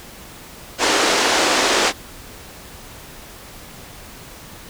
pink band-pass noise, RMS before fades -17 dBFS, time 0.78-1.93 s, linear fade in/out 50 ms, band 310 to 7500 Hz, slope 24 dB/octave, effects pink hiss -39 dBFS RMS until 4.69 s

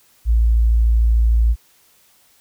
sine tone, 56.7 Hz, A#1, 47 cents flat, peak -11 dBFS, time 0.25-1.56 s, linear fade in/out 50 ms, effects white hiss -55 dBFS RMS until 2.4 s

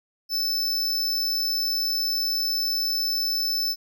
square tone, 5274 Hz, E8, in tune, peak -23 dBFS, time 0.29-3.76 s, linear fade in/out 50 ms, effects none

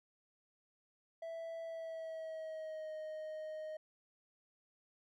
triangle tone with pitch glide, 659.3 to 622.3 Hz, E5 to D#5, 0 to 0 cents, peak -40 dBFS, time 1.22-3.77 s, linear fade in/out 5 ms, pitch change -100 cents, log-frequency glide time 1.63-2.93 s, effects none

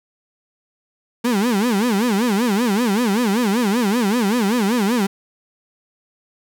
35% pulse tone with vibrato, 220 Hz, A3, in tune, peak -14 dBFS, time 1.24-5.07 s, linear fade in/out 10 ms, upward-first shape sine, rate 5.2 Hz, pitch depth 230 cents each way, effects none

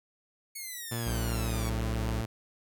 5% pulse exponential sweep, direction down, 2223 to 1108.7 Hz, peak -28 dBFS, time 0.55-1.7 s, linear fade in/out 10 ms
sawtooth tone with pitch glide, 116.54 to 112.25 Hz, A#2 to A2, 0 to +35 cents, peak -28 dBFS, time 0.91-2.26 s, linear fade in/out 10 ms, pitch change -65 cents, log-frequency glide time 1.04-1.73 s
square tone, 59.7 Hz, A#1, 42 cents sharp, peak -32 dBFS, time 1.06-2.22 s, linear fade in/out 10 ms
effects none

